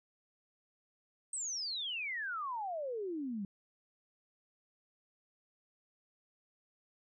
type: exponential sweep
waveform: sine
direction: down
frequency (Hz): 8450 to 189.7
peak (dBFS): -36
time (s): 1.33-3.45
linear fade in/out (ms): 2
effects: none